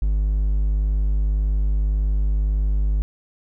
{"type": "tone", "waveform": "triangle", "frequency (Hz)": 50.9, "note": "G#1", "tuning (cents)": -34, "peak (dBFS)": -15, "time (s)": [0.02, 3.02], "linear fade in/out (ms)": 0, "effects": []}